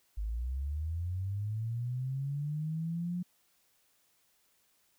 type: linear sweep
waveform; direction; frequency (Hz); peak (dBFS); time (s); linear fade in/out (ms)
sine; up; 49.96 to 180; -32; 0.17-3.23; 10
effects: white hiss -71 dBFS RMS until 4.98 s